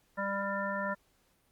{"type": "harmonic tone", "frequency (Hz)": 198.3, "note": "G3", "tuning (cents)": 20, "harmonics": [1, 3, 5, 7, 9], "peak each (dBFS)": [-38, -36, -37, -38, -38], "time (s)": [0.17, 0.95], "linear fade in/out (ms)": 20, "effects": ["pink hiss -70 dBFS RMS until 1.51 s", "Opus 48 kbps"]}